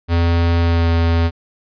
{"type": "tone with pitch glide", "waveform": "square", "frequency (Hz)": [84.8, 83.68], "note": ["E2", "E2"], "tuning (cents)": [50, 27], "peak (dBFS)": -13, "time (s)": [0.08, 1.31], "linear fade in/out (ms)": 50, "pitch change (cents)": -23, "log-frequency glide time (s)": [0.61, 0.89], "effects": ["resampled to 11025 Hz"]}